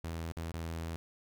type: tone with dropouts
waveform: sawtooth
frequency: 82.41 Hz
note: E2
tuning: in tune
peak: -33 dBFS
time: 0.04-0.96 s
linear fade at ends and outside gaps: 0 ms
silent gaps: 0.321-0.369 / 0.517-0.54 s
effects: none